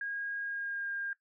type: tone with pitch glide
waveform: sine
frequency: 1633 to 1608.7 Hz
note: G#6 to G6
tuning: -30 to +44 cents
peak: -34 dBFS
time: 0.01-1.13 s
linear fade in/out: 2 ms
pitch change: -26 cents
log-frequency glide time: 0.4-0.92 s
effects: noise-tail reverb RT60 0.1 s tail -17 dB re dry